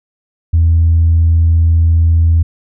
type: tone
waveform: sine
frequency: 82.6 Hz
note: E2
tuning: 4 cents sharp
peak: -5 dBFS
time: 0.53-2.43 s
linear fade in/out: 10 ms
effects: tanh soft clip ceiling -3 dBFS